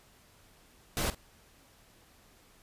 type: noise with echo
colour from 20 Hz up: pink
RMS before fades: -31 dBFS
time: 0.97-1.1 s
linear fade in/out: 0 ms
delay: 47 ms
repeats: 1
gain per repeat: -15 dB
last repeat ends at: 1.147 s
effects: pink hiss -61 dBFS RMS until 2.62 s + resampled to 32000 Hz